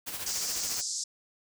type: noise with tremolo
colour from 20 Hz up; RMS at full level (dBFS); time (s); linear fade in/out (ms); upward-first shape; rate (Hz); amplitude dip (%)
white; -35; 0.06-0.82; 20; sine; 14; 50
type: band-pass noise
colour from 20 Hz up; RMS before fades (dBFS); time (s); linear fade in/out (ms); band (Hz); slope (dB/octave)
white; -34; 0.26-1.04; 5; 4600 to 7800; 48
effects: none